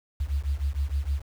sine beating tone pair, 67 / 73.5 Hz, C2 / D2, +42 / +2 cents, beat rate 6.5 Hz, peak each -27 / -27 dBFS, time 0.2-1.22 s, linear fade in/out 10 ms, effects tanh soft clip ceiling -18 dBFS + 8-bit

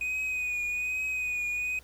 triangle tone with vibrato, 2489 Hz, D#7, in tune, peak -27 dBFS, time 0.01-1.79 s, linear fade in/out 2 ms, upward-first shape triangle, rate 1.2 Hz, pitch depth 37 cents each way, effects added 60 Hz sine -52 dBFS peak until 1.83 s + pink hiss -57 dBFS RMS until 1.83 s

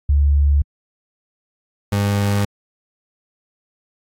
sine / 30% pulse tone pair in turn, 71.6 / 101.26 Hz, D2 / G#2, -43 / -43 cents, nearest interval tritone, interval 600 cents, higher second, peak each -11 / -13 dBFS, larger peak first, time 0.09-0.62 / 1.92-2.45 s, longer neither, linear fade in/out 5 ms, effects AAC 48 kbps

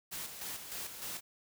white noise with tremolo, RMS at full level -41 dBFS, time 0.11-1.21 s, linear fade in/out 20 ms, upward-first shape square, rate 3.3 Hz, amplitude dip 50%, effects none

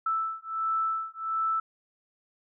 sine beating tone pair, 1318.5 / 1319.9 Hz, E6 / E6, 0 / +2 cents, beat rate 1.4 Hz, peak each -30 dBFS, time 0.06-1.6 s, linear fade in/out 5 ms, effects none

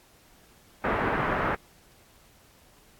white low-pass noise, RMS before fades -27 dBFS, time 0.84-1.55 s, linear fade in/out 2 ms, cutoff 1600 Hz, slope 24 dB/octave, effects pink hiss -58 dBFS RMS until 2.99 s + AAC 64 kbps

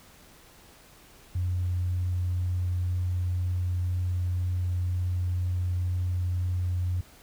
sine tone, 89.8 Hz, F2, 49 cents sharp, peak -24 dBFS, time 1.35-7.01 s, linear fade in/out 5 ms, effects tanh soft clip ceiling -20 dBFS + pink hiss -54 dBFS RMS until 7.22 s

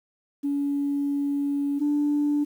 sine tone pair in turn, 283.6 / 292.6 Hz, C#4 / D4, +40 / -6 cents, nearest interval minor second, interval 54 cents, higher second, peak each -22 / -19 dBFS, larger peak second, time 0.43-1.8 / 1.8-2.45 s, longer first, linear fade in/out 20 ms, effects tanh soft clip ceiling -17 dBFS + 9-bit

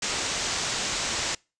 white low-pass noise, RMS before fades -29 dBFS, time 0.02-1.35 s, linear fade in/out 5 ms, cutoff 7700 Hz, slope 48 dB/octave, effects noise-tail reverb RT60 0.3 s tail -26 dB re dry + resampled to 22050 Hz

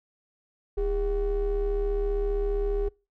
triangle ring-modulated tone, 183.5 Hz, F#3, 14 cents flat, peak -19 dBFS, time 0.77-2.89 s, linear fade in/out 10 ms, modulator 221 Hz, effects noise-tail reverb RT60 0.3 s tail -25 dB re dry

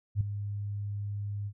sine tone with ADSR envelope, 102.1 Hz, G#2, 29 cents flat, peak -21 dBFS, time 0.15-1.53 s, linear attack 57 ms, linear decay 6 ms, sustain -11 dB, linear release 63 ms, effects none

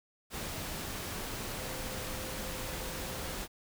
sine tone in noise, 519 Hz, C5, 14 cents flat, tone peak -47 dBFS, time 1.57-3.38 s, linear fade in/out 50 ms, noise pink, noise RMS -39 dBFS, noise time 0.3-3.48 s, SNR -11 dB, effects none

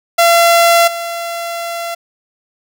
sawtooth tone with level steps, 681 Hz, F5, 44 cents flat, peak -3 / -16 dBFS, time 0.18-1.95 s, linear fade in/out 10 ms, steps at 0.87 s, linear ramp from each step 10 ms, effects none

